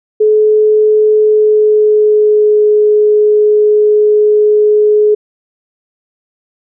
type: tone with pitch glide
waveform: sine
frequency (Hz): 428.1 to 422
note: A4 to G#4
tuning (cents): -47 to +28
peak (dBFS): -5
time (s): 0.2-5.15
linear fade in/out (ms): 10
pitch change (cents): -25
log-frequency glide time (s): 1.19-2.62
effects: none